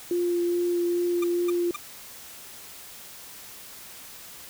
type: tone with vibrato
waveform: sine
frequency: 348.9 Hz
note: F4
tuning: 2 cents flat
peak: -22 dBFS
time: 0.11-1.71 s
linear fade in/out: 2 ms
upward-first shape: sine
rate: 2.4 Hz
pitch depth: 9 cents each way
type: tone bursts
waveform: 25% pulse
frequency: 1198 Hz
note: D6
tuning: 34 cents sharp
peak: -27 dBFS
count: 3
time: 1.22-1.763 s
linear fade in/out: 5 ms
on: 21 ms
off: 240 ms
effects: white hiss -44 dBFS RMS until 4.49 s